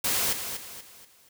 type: noise with echo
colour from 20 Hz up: white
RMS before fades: -26 dBFS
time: 0.04-0.33 s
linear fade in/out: 5 ms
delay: 240 ms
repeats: 4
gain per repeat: -8 dB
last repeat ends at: 1.29 s
effects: none